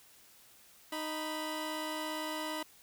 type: tone pair together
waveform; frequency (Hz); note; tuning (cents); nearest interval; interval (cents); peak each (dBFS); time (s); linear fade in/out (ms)
15% pulse; 310.1 / 987.8; D#4 / B5; -6 / 0; octave + minor sixth; 2006; -31 / -34; 0.92-2.63; 5
effects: white hiss -60 dBFS RMS until 2.82 s